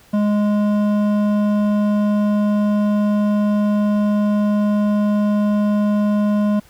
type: tone with hard clipping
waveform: triangle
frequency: 207.7 Hz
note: G#3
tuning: in tune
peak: -16 dBFS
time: 0.13-6.6 s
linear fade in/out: 10 ms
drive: 14 dB
effects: pink hiss -50 dBFS RMS until 6.69 s